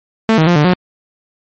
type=tone with pitch steps; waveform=sawtooth; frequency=222.5 / 158.4 / 174.8 / 148.8 / 181.2 Hz; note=A3 / D#3 / F3 / D3 / F#3; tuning=+20 / +31 / +2 / +23 / -36 cents; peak=-4 dBFS; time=0.29-0.735 s; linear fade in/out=0 ms; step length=89 ms; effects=low-pass 4000 Hz 12 dB/octave + MP3 32 kbps